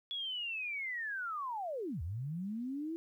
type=linear two-way sweep; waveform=sine; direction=down then up; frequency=3400 to 73.42 to 336.6 Hz; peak=-36 dBFS; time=0.11-2.96 s; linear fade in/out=0 ms; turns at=2.02 s; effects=12-bit